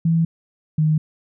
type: tone pair in turn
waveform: sine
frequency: 164.81 / 155.07 Hz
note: E3 / D#3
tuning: 0 / -6 cents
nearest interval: minor second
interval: 106 cents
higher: first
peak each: -14 dBFS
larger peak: neither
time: 0.05-0.25 / 0.78-0.98 s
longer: neither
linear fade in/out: 5 ms
effects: none